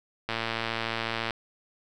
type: click train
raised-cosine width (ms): 0.3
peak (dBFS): -13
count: 117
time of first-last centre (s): 0.29-1.308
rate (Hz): 114
effects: none